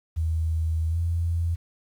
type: tone with pitch glide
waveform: sine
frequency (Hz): 80.6 to 84.41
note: E2 to E2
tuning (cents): -38 to +42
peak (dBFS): -22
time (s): 0.16-1.56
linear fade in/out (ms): 20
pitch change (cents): +80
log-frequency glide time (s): 0.89-0.98
effects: 9-bit